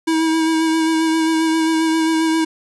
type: tone with vibrato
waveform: square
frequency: 321.8 Hz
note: E4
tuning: 42 cents flat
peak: -15 dBFS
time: 0.07-2.45 s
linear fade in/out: 10 ms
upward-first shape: sine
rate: 7.5 Hz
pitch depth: 20 cents each way
effects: resampled to 24000 Hz + 8-bit